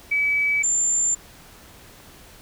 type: tone pair in turn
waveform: sine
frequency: 2289 / 7234 Hz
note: D7 / A8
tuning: -45 / +47 cents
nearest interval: octave + minor sixth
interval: 1992 cents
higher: second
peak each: -18 dBFS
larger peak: neither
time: 0.11-0.63 / 0.63-1.15 s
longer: neither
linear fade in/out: 10 ms
effects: pink hiss -47 dBFS RMS until 2.41 s